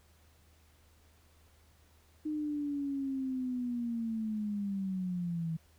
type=linear sweep; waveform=sine; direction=down; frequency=307.6 to 160 Hz; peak=-32 dBFS; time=2.25-5.57 s; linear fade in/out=10 ms; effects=added 78 Hz sine -63 dBFS peak until 5.78 s + pink hiss -67 dBFS RMS until 5.78 s